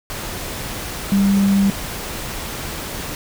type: tone in noise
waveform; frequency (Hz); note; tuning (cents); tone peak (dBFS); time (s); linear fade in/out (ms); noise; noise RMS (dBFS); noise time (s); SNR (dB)
sine; 197.6; G3; +14; -12; 1.12-1.7; 0; pink; -28; 0.1-3.15; +13
effects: none